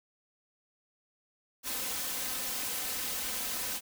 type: noise with comb filter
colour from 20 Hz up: white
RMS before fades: -35 dBFS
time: 1.63-3.81 s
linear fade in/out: 50 ms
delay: 3.9 ms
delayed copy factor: +0.6
effects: none